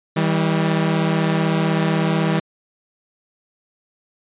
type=tone pair together; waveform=sawtooth; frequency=161.02 / 197 Hz; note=E3 / G3; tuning=-40 / +9 cents; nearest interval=minor third; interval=349 cents; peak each=-14 / -17 dBFS; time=0.16-2.4 s; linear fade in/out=10 ms; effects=resampled to 8000 Hz